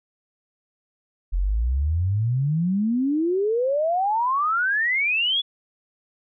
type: exponential sweep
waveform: sine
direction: up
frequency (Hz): 41.9 to 3460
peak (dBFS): -19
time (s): 1.32-5.42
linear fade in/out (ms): 20
effects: none